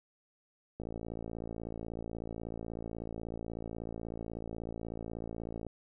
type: click train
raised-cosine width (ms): 2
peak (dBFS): -27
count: 275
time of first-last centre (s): 0.8-5.667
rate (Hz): 56.3
effects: none